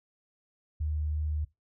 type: tone with vibrato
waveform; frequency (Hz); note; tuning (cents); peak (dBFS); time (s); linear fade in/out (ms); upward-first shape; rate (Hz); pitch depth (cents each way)
sine; 76.1; D#2; -38; -28; 0.8-1.45; 10; triangle; 3; 9
effects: noise-tail reverb RT60 0.2 s tail -20 dB re dry